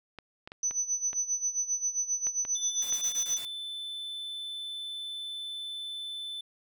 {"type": "clicks", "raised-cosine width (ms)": 0.3, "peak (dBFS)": -26, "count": 8, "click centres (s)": [0.187, 0.475, 0.519, 0.71, 1.131, 2.269, 2.451, 2.925]}
{"type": "tone with tremolo", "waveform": "sine", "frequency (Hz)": 6000, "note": "F#8", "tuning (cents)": 23, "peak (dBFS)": -25, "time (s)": [0.63, 3.38], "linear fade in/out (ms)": 2, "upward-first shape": "sine", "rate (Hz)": 7.5, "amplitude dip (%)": 80}
{"type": "tone", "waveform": "triangle", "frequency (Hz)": 3520, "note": "A7", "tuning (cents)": 0, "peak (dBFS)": -34, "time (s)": [2.55, 6.41], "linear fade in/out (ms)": 5}
{"type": "noise bursts", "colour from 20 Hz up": "white", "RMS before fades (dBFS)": -44, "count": 6, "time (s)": [2.82, 3.451], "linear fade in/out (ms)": 2, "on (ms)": 86, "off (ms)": 23}
{"effects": []}